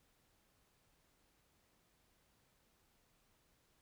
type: silence
effects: pink hiss -75 dBFS RMS until 3.81 s